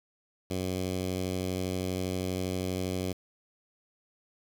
10% pulse tone with notch filter, 92.5 Hz, F#2, in tune, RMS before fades -32 dBFS, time 0.5-3.13 s, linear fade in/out 10 ms, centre 1400 Hz, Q 1.1, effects 8-bit

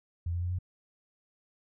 sine tone with pitch steps, 85.3 / 86.99 / 88.72 / 90.48 Hz, F2 / F2 / F2 / F#2, -40 / -6 / +28 / -38 cents, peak -29 dBFS, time 0.26-0.588 s, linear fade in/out 5 ms, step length 82 ms, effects none

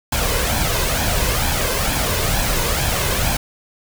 pink noise with flanger, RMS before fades -19 dBFS, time 0.12-3.37 s, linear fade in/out 5 ms, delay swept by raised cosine 1.2 to 1.99 ms, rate 2.2 Hz, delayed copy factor +0.55, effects none

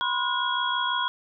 sine tone cluster, 983 / 1049 / 1445 / 3320 Hz, B5 / C6 / F#6 / G#7, -8 / +4 / -41 / -1 cents, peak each -29 dBFS, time 0.01-1.08 s, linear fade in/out 0 ms, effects none

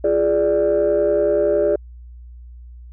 sine chord, D diminished, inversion first, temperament equal with one note detuned, 344.6 / 415.3 / 587.3 Hz, F4 / Ab4 / D5, -23 / 0 / 0 cents, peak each -21 / -17 / -16 dBFS, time 0.04-1.76 s, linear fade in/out 5 ms, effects tanh soft clip ceiling -9 dBFS + added 60 Hz sine -36 dBFS peak until 2.92 s

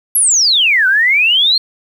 sine exponential two-way sweep, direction down then up, 11660 to 1480 to 4308 Hz, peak -8 dBFS, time 0.15-1.58 s, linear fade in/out 5 ms, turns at 0.87 s, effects 7-bit

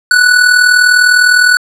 square tone with amplitude modulation, 1480 Hz, F#6, in tune, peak -3 dBFS, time 0.11-1.57 s, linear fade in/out 2 ms, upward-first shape sine, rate 39.9 Hz, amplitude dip 55%, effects low-pass 10000 Hz 12 dB/octave

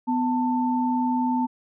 sine tone pair together, 249.6 / 889.5 Hz, B3 / A5, +19 / +19 cents, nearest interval octave + minor seventh, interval 2200 cents, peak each -22 / -25 dBFS, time 0.07-1.47 s, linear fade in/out 20 ms, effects none

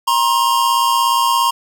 square tone pair together, 946 / 1063.1 Hz, A#5 / C6, +25 / +27 cents, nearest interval major second, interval 202 cents, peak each -16 dBFS, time 0.07-1.51 s, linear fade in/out 10 ms, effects none

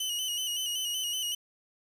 sawtooth tone with vibrato, 2960 Hz, F#7, in tune, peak -27 dBFS, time 0-1.35 s, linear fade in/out 5 ms, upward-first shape square, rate 5.3 Hz, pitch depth 44 cents each way, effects resampled to 32000 Hz + 9-bit

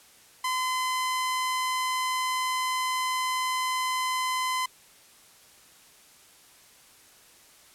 sawtooth tone, 1023 Hz, C6, 39 cents flat, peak -22 dBFS, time 0.44-4.66 s, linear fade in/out 5 ms, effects white hiss -55 dBFS RMS until 7.74 s + low-pass 12000 Hz 12 dB/octave

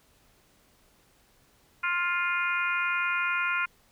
harmonic tone, 351.1 Hz, F4, 9 cents sharp, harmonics 3 / 4 / 5 / 6 / 7 / 8, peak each -33 / -28 / -40 / -34 / -31 / -43 dBFS, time 1.83-3.66 s, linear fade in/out 10 ms, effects pink hiss -63 dBFS RMS until 3.91 s

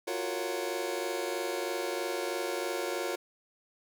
sawtooth chord, Gb major seventh, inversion third, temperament just, 346.9 / 370 / 462.5 / 555 Hz, F4 / Gb4 / Bb4 / Db5, -12 / 0 / -14 / +2 cents, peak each -33 dBFS, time 0.07-3.16 s, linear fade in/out 10 ms, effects none

